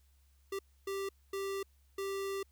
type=tone bursts at uneven times; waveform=square; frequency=392 Hz; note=G4; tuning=in tune; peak=-36 dBFS; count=4; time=0.52-0.59 / 0.87-1.09 / 1.33-1.63 / 1.98-2.43 s; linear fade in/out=5 ms; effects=added 68 Hz sine -64 dBFS peak until 2.51 s + white hiss -75 dBFS RMS until 2.51 s